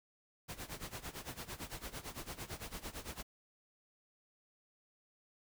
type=noise with tremolo; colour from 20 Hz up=pink; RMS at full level=-43 dBFS; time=0.48-3.23 s; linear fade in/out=20 ms; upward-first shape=sine; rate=8.9 Hz; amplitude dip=85%; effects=none